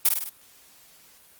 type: noise with echo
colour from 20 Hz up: blue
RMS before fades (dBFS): -18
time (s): 0.05-0.09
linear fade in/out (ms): 5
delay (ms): 51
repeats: 4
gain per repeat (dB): -4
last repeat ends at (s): 0.294
effects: white hiss -54 dBFS RMS until 1.39 s + Opus 32 kbps